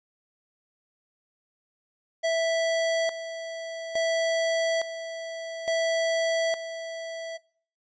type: tone with tremolo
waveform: square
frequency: 658 Hz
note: E5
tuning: 3 cents flat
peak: -23 dBFS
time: 2.23-7.38 s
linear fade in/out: 20 ms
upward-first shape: square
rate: 0.58 Hz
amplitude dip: 70%
effects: noise-tail reverb RT60 0.5 s tail -23 dB re dry + resampled to 16000 Hz